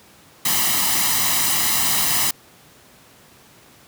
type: noise with comb filter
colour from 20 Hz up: white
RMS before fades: -19 dBFS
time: 0.45-2.31 s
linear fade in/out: 5 ms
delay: 1 ms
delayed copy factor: +0.65
effects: pink hiss -49 dBFS RMS until 3.87 s + high-pass 100 Hz 12 dB/octave